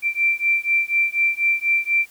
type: beating tone pair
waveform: sine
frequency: 2349 / 2353.1 Hz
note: D7 / D7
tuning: 0 / +3 cents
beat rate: 4.1 Hz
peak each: -20 dBFS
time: 0.02-2.06 s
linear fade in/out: 50 ms
effects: white hiss -51 dBFS RMS until 2.1 s